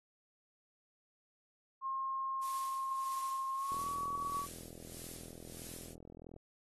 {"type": "tone with pitch glide", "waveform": "sine", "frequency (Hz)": [1069, 1130], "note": ["C6", "C#6"], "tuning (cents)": [37, 33], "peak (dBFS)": -35, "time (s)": [1.81, 4.47], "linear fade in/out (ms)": 50, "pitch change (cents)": 96, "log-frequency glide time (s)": [3.54, 3.87]}
{"type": "noise with tremolo", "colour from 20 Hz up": "blue", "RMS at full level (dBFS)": -46, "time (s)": [2.41, 5.95], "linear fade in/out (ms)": 20, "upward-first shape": "sine", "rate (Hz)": 1.6, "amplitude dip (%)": 70}
{"type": "click train", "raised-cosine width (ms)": 2, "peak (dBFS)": -39, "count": 111, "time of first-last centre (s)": [3.72, 6.364], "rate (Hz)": 41.6}
{"effects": ["AAC 32 kbps"]}